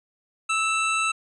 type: tone pair together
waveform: square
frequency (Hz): 1306 / 2667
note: E6 / E7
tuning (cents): -17 / +20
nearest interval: octave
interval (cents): 1237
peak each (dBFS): -25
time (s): 0.49-1.12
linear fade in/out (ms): 10
effects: resampled to 24000 Hz